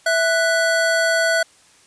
square tone pair together, 659.3 / 1480 Hz, E5 / F#6, 0 / 0 cents, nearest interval octave + major second, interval 1400 cents, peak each -19 dBFS, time 0.06-1.43 s, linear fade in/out 5 ms, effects white hiss -52 dBFS RMS until 1.86 s + resampled to 22050 Hz

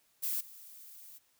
violet noise with level steps, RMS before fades -34 / -52 dBFS, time 0.22-1.19 s, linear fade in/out 20 ms, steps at 0.4 s, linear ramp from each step 10 ms, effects white hiss -71 dBFS RMS until 1.39 s

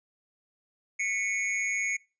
square tone with amplitude modulation, 2209 Hz, C#7, 7 cents flat, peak -24 dBFS, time 0.99-1.97 s, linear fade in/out 10 ms, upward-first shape sine, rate 204 Hz, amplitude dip 75%, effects noise-tail reverb RT60 0.3 s tail -24 dB re dry + resampled to 16000 Hz

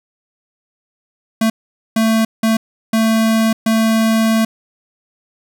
square tone bursts at uneven times, 222.9 Hz, A3, 23 cents sharp, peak -12 dBFS, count 5, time 1.41-1.5 / 1.96-2.25 / 2.43-2.57 / 2.93-3.53 / 3.66-4.45 s, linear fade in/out 5 ms, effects none

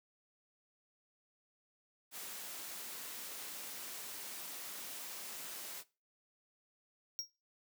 white noise, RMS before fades -46 dBFS, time 2.11-5.84 s, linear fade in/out 50 ms
square tone with exponential decay, 5600 Hz, F8, 4 cents sharp, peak -34 dBFS, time 7.19-7.3 s, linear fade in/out 0 ms, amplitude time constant 22 ms
effects noise-tail reverb RT60 0.3 s tail -20 dB re dry + high-pass 200 Hz 12 dB/octave

